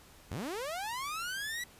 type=linear sweep; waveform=sawtooth; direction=up; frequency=61.74 to 1975.5 Hz; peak=-32 dBFS; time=0.31-1.64 s; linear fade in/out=5 ms; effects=pink hiss -57 dBFS RMS until 1.79 s + resampled to 32000 Hz